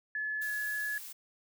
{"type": "tone with pitch glide", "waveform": "sine", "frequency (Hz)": [1717, 1700.2], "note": ["A6", "G#6"], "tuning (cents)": [-43, 40], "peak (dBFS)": -32, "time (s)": [0.15, 0.98], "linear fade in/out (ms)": 2, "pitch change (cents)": -17, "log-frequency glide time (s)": [0.45, 0.5]}
{"type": "noise", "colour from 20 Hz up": "blue", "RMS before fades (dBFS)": -45, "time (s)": [0.41, 1.13], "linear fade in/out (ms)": 10}
{"effects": []}